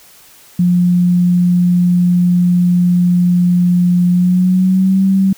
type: tone with pitch glide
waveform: sine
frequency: 177.4 to 192.34 Hz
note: F3 to G3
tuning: +27 to -33 cents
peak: -8 dBFS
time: 0.59-5.33 s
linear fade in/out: 5 ms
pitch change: +140 cents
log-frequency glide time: 4.1-5.03 s
effects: white hiss -43 dBFS RMS until 5.37 s